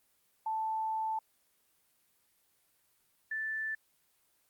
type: tone pair in turn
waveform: sine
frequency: 880 / 1760 Hz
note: A5 / A6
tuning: 0 / 0 cents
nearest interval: octave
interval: 1200 cents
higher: second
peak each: -31 / -33 dBFS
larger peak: first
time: 0.46-1.19 / 3.31-3.75 s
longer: first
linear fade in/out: 5 ms
effects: white hiss -72 dBFS RMS until 4.49 s + Opus 24 kbps